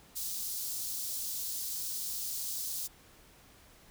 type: high-pass noise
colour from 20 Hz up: white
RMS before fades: -37 dBFS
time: 0.15-2.88 s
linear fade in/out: 20 ms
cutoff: 4200 Hz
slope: 24 dB/octave
effects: pink hiss -59 dBFS RMS until 3.9 s